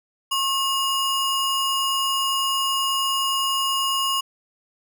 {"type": "ring-modulated tone", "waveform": "square", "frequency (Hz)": 1975.5, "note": "B6", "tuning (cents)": 0, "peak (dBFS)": -18, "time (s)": [0.31, 4.21], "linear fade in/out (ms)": 10, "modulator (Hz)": 891, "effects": []}